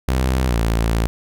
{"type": "tone with pitch glide", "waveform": "sawtooth", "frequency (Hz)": [64.4, 56.39], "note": ["C2", "A1"], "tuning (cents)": [-27, 43], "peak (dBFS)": -12, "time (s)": [0.08, 1.07], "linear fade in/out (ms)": 0, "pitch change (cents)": -230, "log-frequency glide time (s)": [0.46, 0.57], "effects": []}